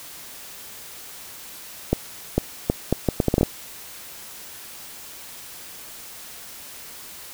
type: accelerating click train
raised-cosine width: 2 ms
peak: -4 dBFS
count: 11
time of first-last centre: 1.93-3.431 s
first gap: 450 ms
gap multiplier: 0.71
effects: white hiss -40 dBFS RMS until 7.33 s